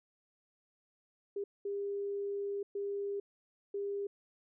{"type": "tone bursts at uneven times", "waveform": "sine", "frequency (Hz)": 401.9, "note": "G4", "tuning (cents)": 43, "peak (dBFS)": -34, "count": 4, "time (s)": [[1.36, 1.44], [1.65, 2.63], [2.75, 3.2], [3.74, 4.07]], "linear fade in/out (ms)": 5, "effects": []}